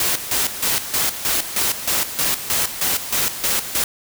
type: noise with tremolo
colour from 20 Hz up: white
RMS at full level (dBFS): -19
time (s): 0-3.84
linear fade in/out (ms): 2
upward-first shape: square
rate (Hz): 3.2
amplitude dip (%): 70
effects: none